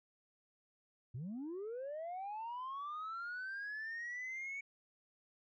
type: linear sweep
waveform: sine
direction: up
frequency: 108.8 to 2244 Hz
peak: -39 dBFS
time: 1.14-4.61 s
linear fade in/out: 10 ms
effects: tanh soft clip ceiling -39 dBFS